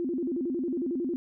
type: tone with vibrato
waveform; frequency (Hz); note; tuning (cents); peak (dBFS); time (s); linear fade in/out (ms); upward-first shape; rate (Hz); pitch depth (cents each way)
sine; 299.2; D4; +32; -27; 0-1.16; 0; square; 11; 250
effects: none